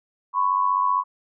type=tone pair together; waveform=sine; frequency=1004.5 / 1100 Hz; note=B5 / C#6; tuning=+29 / -14 cents; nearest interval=major second; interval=157 cents; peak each=-21 dBFS; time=0.33-1.04 s; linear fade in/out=50 ms; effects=none